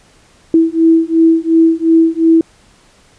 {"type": "beating tone pair", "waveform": "sine", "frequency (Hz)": [325.6, 328.4], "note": ["E4", "E4"], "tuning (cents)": [-21, -6], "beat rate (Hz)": 2.8, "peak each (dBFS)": -10, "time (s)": [0.54, 2.41], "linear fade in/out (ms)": 2, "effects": ["pink hiss -48 dBFS RMS until 3.18 s", "resampled to 22050 Hz"]}